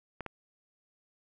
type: clicks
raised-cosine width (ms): 0.5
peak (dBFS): -23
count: 2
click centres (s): 0.207 / 0.263
effects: none